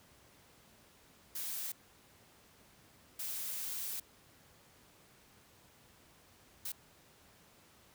blue noise bursts at uneven times, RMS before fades -40 dBFS, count 3, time 1.35-1.72 / 3.19-4 / 6.65-6.72 s, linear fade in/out 5 ms, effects pink hiss -63 dBFS RMS until 7.94 s + high-pass 60 Hz 12 dB/octave

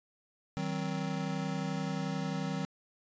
square chord, C diminished, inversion first, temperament just, 156.98 / 188.37 / 261.6 Hz, Eb3 / Gb3 / C4, +16 / +31 / 0 cents, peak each -37 / -37 / -40 dBFS, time 0.57-2.65 s, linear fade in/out 0 ms, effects resampled to 16000 Hz

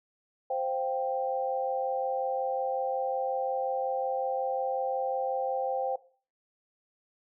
sine chord, C suspended fourth, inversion none, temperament equal, 523.3 / 698.5 / 784 Hz, C5 / F5 / G5, 0 / 0 / 0 cents, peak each -31 / -37 / -31 dBFS, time 0.5-5.96 s, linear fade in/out 5 ms, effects noise-tail reverb RT60 0.4 s tail -17 dB re dry

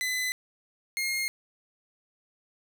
sawtooth tone pair in turn, 2013 / 2137 Hz, B6 / C7, +33 / +36 cents, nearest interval minor second, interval 103 cents, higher second, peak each -24 dBFS, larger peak neither, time 0.01-0.32 / 0.97-1.28 s, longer neither, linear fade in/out 0 ms, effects none

